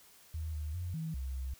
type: tone with pitch steps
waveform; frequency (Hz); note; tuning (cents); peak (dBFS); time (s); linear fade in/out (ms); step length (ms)
sine; 79.1 / 75.9 / 88.6 / 160.6 / 65.8 / 65.4; D#2 / D#2 / F2 / E3 / C2 / C2; +29 / -42 / +25 / -45 / +10 / 0; -35; 0.34-1.54; 5; 200
effects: white hiss -60 dBFS RMS until 1.59 s